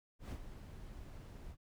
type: noise with ADSR envelope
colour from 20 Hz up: brown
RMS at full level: -41 dBFS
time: 0.19-1.57 s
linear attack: 120 ms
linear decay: 78 ms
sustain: -9 dB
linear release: 65 ms
effects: none